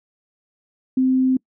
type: tone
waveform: sine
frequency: 259.4 Hz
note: C4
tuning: 15 cents flat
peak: -14 dBFS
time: 0.97-1.37 s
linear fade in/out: 5 ms
effects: noise-tail reverb RT60 0.1 s tail -26 dB re dry